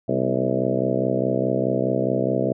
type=harmonic tone with a mistuned harmonic; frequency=64.8 Hz; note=C2; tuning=16 cents flat; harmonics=2 / 3 / 4 / 5 / 6 / 7 / 8 / 9 / 10; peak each=-28 / -28 / -28 / -28 / -28 / -28 / -28 / -28 / -28 dBFS; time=0.08-2.53 s; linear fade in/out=10 ms; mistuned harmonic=4; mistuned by=-47 cents; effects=none